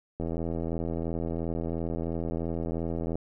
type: click train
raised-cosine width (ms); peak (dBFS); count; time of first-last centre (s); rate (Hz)
2; -19; 246; 0.2-3.155; 82.9
effects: none